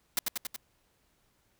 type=noise with echo; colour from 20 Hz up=white; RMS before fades=-27 dBFS; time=0.17-0.19 s; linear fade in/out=2 ms; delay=93 ms; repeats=4; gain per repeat=-3 dB; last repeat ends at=0.562 s; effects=pink hiss -71 dBFS RMS until 1.59 s

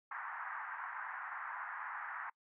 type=band-pass noise; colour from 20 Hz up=white; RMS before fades=-44 dBFS; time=0.11-2.3 s; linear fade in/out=5 ms; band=840 to 1800 Hz; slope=48 dB/octave; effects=noise-tail reverb RT60 0.1 s tail -25 dB re dry

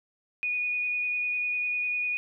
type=tone with vibrato; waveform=sine; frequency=2464 Hz; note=D#7; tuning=17 cents flat; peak=-26 dBFS; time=0.43-2.17 s; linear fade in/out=0 ms; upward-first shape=sine; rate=10 Hz; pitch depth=11 cents each way; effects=none

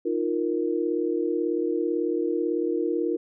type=chord; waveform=sine; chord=Eb suspended second; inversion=none; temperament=equal; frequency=311.1 / 349.2 / 466.2 Hz; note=Eb4 / F4 / Bb4; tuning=0 / 0 / 0 cents; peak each=-28 / -26 / -28 dBFS; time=0.05-3.17 s; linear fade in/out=10 ms; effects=none

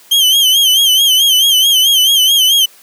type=tone with vibrato; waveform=40% pulse; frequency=3136 Hz; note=G7; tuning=in tune; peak=-6 dBFS; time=0.11-2.66 s; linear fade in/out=10 ms; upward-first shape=sine; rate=4.6 Hz; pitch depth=87 cents each way; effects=white hiss -43 dBFS RMS until 2.82 s + high-pass 200 Hz 12 dB/octave

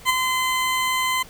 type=tone with ADSR envelope; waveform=20% pulse; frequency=1028 Hz; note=C6; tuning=31 cents flat; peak=-9 dBFS; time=0.05-1.23 s; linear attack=44 ms; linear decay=19 ms; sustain=-6 dB; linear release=9 ms; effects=pink hiss -45 dBFS RMS until 1.29 s

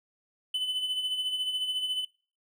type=tone with tremolo; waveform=triangle; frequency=3016 Hz; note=F#7; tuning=32 cents sharp; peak=-24 dBFS; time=0.54-2.05 s; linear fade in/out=5 ms; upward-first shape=sine; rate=14 Hz; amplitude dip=50%; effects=noise-tail reverb RT60 0.4 s tail -24 dB re dry

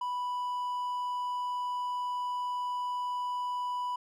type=tone; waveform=triangle; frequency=987.8 Hz; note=B5; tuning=in tune; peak=-29 dBFS; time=0.01-3.96 s; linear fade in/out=5 ms; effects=none

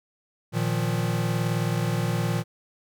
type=chord; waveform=square; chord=Bb suspended fourth; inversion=none; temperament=equal; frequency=116.54 / 155.56 / 174.61 Hz; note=Bb2 / Eb3 / F3; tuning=0 / 0 / 0 cents; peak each=-27 / -29 / -30 dBFS; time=0.52-2.44 s; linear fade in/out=50 ms; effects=none

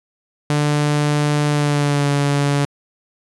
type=tone with pitch glide; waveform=sawtooth; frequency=147.7 to 142.75 Hz; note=D3 to D3; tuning=+10 to -49 cents; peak=-11 dBFS; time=0.5-2.65 s; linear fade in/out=0 ms; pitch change=-59 cents; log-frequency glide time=1.49-2.09 s; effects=resampled to 24000 Hz

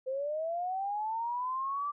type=linear sweep; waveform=sine; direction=up; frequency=511 to 1174.7 Hz; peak=-31 dBFS; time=0.06-1.92 s; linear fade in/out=20 ms; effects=none

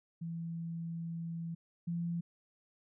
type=tone pair in turn; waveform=sine; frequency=166.7 / 170.4 Hz; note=E3 / F3; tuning=+20 / -42 cents; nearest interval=unison; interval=38 cents; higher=second; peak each=-37 / -33 dBFS; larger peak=second; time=0.21-1.55 / 1.87-2.21 s; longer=first; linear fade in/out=10 ms; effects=none

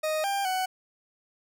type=tone with pitch steps; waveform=40% pulse; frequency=622 / 795 / 747 Hz; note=D#5 / G5 / F#5; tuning=-1 / +24 / +16 cents; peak=-25 dBFS; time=0.03-0.66 s; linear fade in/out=10 ms; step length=210 ms; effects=none

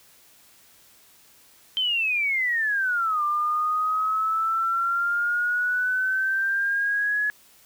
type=exponential two-way sweep; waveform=sine; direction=down then up; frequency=3136 to 1188 to 1697 Hz; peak=-21 dBFS; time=1.77-7.3 s; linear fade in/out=0 ms; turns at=3.23 s; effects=white hiss -55 dBFS RMS until 7.65 s

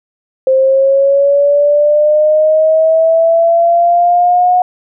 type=linear sweep; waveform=sine; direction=up; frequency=523.3 to 728 Hz; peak=-6 dBFS; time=0.47-4.62 s; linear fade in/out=2 ms; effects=none

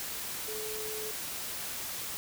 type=tone in noise; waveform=sine; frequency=431.8 Hz; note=A4; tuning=33 cents flat; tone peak=-39 dBFS; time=0.48-1.11 s; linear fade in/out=0 ms; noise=white; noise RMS=-38 dBFS; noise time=0-2.17 s; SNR=-4 dB; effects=none

